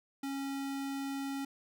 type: tone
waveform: square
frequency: 274.9 Hz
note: C#4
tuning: 14 cents flat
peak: -36 dBFS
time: 0.23-1.45 s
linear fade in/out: 5 ms
effects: none